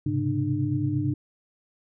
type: tone cluster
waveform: sine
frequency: 104.1 / 128.3 / 137.1 / 299.9 Hz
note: G#2 / C3 / C#3 / D4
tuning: +5 / -34 / -19 / +36 cents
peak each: -29 / -31 / -28 / -27 dBFS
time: 0.06-1.14 s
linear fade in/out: 5 ms
effects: none